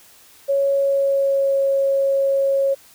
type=tone with pitch glide; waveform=sine; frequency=554.4 to 548 Hz; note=C#5 to C#5; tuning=0 to -20 cents; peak=-15 dBFS; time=0.48-2.75 s; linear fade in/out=20 ms; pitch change=-20 cents; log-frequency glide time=0.72-1.6 s; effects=white hiss -49 dBFS RMS until 2.94 s